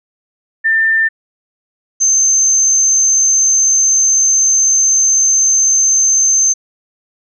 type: tone pair in turn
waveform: sine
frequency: 1792 / 6262 Hz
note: A6 / G8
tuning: +31 / -3 cents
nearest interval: octave + minor seventh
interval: 2166 cents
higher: second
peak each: -9 / -8 dBFS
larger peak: second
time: 0.64-1.09 / 2-6.54 s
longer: second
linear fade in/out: 20 ms
effects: none